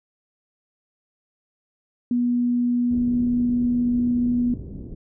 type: tone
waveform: sine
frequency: 242.8 Hz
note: B3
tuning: 29 cents flat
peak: -18 dBFS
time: 2.11-4.54 s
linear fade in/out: 2 ms
type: low-pass noise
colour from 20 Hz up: pink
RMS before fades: -35 dBFS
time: 2.9-4.95 s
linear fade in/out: 10 ms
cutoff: 350 Hz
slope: 24 dB/octave
effects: none